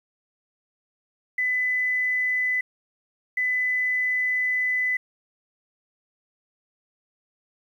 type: tone bursts at uneven times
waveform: sine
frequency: 2004 Hz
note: B6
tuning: 25 cents sharp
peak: -21 dBFS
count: 2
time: 1.38-2.61 / 3.37-4.97 s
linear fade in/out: 5 ms
effects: 9-bit